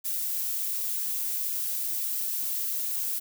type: noise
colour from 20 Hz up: violet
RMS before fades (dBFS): -30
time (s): 0.04-3.2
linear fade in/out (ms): 20
effects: none